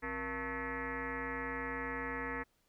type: tone with frequency modulation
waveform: sine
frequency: 1098 Hz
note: C#6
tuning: 17 cents flat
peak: -36 dBFS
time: 0.02-2.44 s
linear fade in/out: 20 ms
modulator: 208 Hz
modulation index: 4.8
effects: pink hiss -75 dBFS RMS until 2.68 s